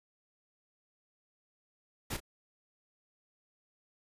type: noise with echo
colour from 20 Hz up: pink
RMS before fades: -36 dBFS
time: 2.1-2.17 s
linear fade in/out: 10 ms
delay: 33 ms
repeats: 1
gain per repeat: -11 dB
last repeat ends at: 2.203 s
effects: resampled to 32000 Hz